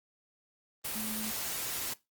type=tone in noise; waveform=sine; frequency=217.4 Hz; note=A3; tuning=21 cents flat; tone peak=-38 dBFS; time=0.95-1.31 s; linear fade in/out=10 ms; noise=white; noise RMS=-36 dBFS; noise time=0.84-1.94 s; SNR=-5 dB; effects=noise-tail reverb RT60 0.2 s tail -18 dB re dry + Opus 24 kbps